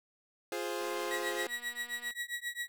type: chord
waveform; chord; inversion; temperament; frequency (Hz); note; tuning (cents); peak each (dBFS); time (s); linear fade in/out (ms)
sawtooth; F minor; none; equal; 349.2 / 415.3 / 523.3; F4 / Ab4 / C5; 0 / 0 / 0; -35; 0.52-1.47; 2
type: click train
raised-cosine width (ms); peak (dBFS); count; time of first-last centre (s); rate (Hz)
0.3; -37; 314; 0.81-2.109; 241
type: tone with tremolo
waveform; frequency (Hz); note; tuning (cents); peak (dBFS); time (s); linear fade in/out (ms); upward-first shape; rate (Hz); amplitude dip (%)
35% pulse; 1920; B6; -49; -31; 1.11-2.68; 0; triangle; 7.5; 100
effects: none